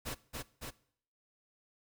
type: noise with echo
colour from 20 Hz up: pink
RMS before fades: -39 dBFS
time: 0.05-0.15 s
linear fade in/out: 20 ms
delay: 280 ms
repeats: 2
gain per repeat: -2 dB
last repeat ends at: 0.71 s
effects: noise-tail reverb RT60 0.6 s tail -20 dB re dry